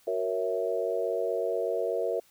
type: chord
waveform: sine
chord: F# dominant seventh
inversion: none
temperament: equal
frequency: 370 / 466.2 / 554.4 / 659.3 Hz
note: F#4 / A#4 / C#5 / E5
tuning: 0 / 0 / 0 / 0 cents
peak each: -34 / -30 / -33 / -32 dBFS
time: 0.07-2.2 s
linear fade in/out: 5 ms
effects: white hiss -62 dBFS RMS until 2.3 s